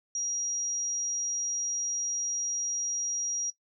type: tone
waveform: sine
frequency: 5720 Hz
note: F8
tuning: 41 cents sharp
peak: -29 dBFS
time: 0.15-3.5 s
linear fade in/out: 2 ms
effects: noise-tail reverb RT60 0.1 s tail -17 dB re dry